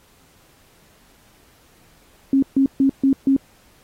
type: tone bursts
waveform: sine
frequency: 270.9 Hz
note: C#4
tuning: 40 cents flat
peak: -12 dBFS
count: 5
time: 2.33-3.365 s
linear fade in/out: 2 ms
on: 95 ms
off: 140 ms
effects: pink hiss -55 dBFS RMS until 3.83 s + AAC 48 kbps